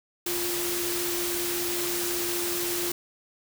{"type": "tone in noise", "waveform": "sine", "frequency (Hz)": 349.5, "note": "F4", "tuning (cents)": 1, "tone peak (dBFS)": -31, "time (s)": [0.26, 2.92], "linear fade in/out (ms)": 5, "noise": "white", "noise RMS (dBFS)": -30, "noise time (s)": [0.26, 2.92], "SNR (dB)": -4, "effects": []}